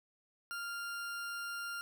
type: tone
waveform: 40% pulse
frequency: 1396.9 Hz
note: F6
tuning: in tune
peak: -38 dBFS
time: 0.51-1.81 s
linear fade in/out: 0 ms
effects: none